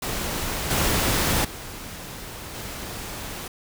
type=noise with level steps; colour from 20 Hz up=pink; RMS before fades=-28 / -22 / -37 / -34 dBFS; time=0.02-3.48 s; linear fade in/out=5 ms; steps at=0.7 / 1.44 / 2.54 s; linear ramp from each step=10 ms; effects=none